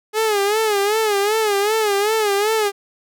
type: tone with vibrato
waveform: sawtooth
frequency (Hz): 419.9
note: G#4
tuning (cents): +19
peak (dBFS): -12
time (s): 0.13-2.72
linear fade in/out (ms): 50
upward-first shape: sine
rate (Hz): 2.6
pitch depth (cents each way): 100
effects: none